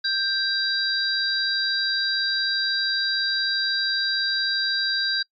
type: tone cluster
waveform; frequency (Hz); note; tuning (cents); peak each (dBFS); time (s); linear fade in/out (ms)
sine; 1574 / 3899 / 4752; G6 / B7 / D8; +7 / -23 / +20; -25 / -26 / -25; 0.04-5.23; 10
effects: noise-tail reverb RT60 0.1 s tail -26 dB re dry + MP3 48 kbps